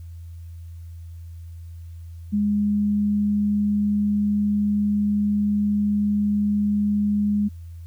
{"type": "tone", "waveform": "sine", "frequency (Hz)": 206.4, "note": "G#3", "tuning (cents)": -10, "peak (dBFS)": -18, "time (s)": [2.32, 7.49], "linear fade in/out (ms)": 20, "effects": ["added 84 Hz sine -35 dBFS peak until 7.86 s", "white hiss -63 dBFS RMS until 7.86 s"]}